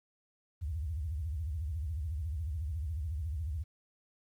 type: tone with vibrato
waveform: sine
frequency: 77.1 Hz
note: D#2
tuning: 15 cents flat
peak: -33 dBFS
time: 0.61-3.64 s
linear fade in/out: 20 ms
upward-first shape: sine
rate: 14 Hz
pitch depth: 260 cents each way
effects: 11-bit